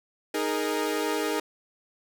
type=chord; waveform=sawtooth; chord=D# suspended fourth; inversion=none; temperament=equal with one note detuned; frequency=309.7 / 415.3 / 466.2 Hz; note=D#4 / G#4 / A#4; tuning=-8 / 0 / 0 cents; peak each=-26 / -26 / -27 dBFS; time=0.34-1.4 s; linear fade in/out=5 ms; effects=none